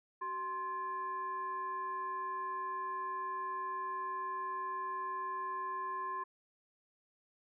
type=tone with frequency modulation; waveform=sine; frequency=1049 Hz; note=C6; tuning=4 cents sharp; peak=-36 dBFS; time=0.21-6.24 s; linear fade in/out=10 ms; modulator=670 Hz; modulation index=0.46; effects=none